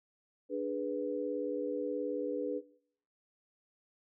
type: chord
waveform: sine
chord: G# diminished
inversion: second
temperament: equal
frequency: 293.7 / 415.3 / 493.9 Hz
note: D4 / G#4 / B4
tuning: 0 / 0 / 0 cents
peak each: -37 / -38 / -35 dBFS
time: 0.49-2.62 s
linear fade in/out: 50 ms
effects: noise-tail reverb RT60 0.6 s tail -19 dB re dry